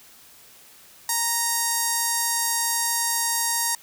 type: tone with notch filter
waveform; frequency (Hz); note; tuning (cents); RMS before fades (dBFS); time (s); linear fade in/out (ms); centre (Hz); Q
5% pulse; 932.3; A#5; 0; -24; 1.09-3.75; 2; 3000; 0.8
effects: white hiss -50 dBFS RMS until 3.82 s